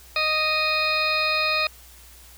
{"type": "harmonic tone with a mistuned harmonic", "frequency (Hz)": 621, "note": "D#5", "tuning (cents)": -3, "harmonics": [1, 2, 3, 4, 6, 7, 8], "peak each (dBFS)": [-29, -27, -34, -23, -30, -29, -33], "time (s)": [0.16, 1.67], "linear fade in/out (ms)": 2, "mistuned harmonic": 7, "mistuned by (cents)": -58, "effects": ["added 60 Hz sine -49 dBFS peak until 2.37 s", "white hiss -49 dBFS RMS until 2.37 s"]}